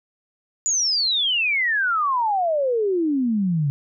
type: exponential sweep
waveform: sine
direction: down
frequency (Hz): 7040 to 137.2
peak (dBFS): -18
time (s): 0.66-3.7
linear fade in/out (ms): 0
effects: none